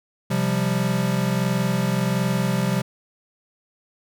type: chord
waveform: square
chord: C suspended fourth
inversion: none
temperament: equal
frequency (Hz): 130.81 / 174.61 / 196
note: C3 / F3 / G3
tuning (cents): 0 / 0 / 0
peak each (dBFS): -25 / -25 / -25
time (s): 0.3-2.82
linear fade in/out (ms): 10
effects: none